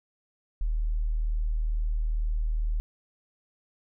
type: tone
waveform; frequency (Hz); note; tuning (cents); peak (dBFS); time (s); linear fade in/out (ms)
sine; 38.89; D#1; 0; -24; 0.61-2.8; 0
effects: none